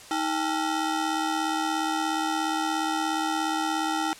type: ring-modulated tone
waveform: 25% pulse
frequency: 557 Hz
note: C#5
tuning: 8 cents sharp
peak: -18 dBFS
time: 0.11-4.13 s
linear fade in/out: 0 ms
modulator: 240 Hz
effects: white hiss -46 dBFS RMS until 4.19 s + low-pass 9000 Hz 12 dB/octave